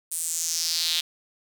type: tone with high-pass filter sweep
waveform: square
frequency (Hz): 82.41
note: E2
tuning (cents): 0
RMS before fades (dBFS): -27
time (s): 0.11-1.01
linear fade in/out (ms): 10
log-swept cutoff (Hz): 9400 to 3500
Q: 3.6
effects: none